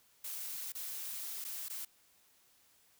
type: noise with dropouts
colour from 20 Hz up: blue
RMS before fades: -42 dBFS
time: 0.24-1.85 s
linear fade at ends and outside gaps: 5 ms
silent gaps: 0.722-0.75 / 1.443-1.448 / 1.685-1.698 s
effects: white hiss -68 dBFS RMS until 2.99 s